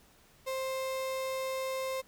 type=tone; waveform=35% pulse; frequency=526 Hz; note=C5; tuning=9 cents sharp; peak=-31 dBFS; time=0.46-2.02 s; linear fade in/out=20 ms; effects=pink hiss -62 dBFS RMS until 2.07 s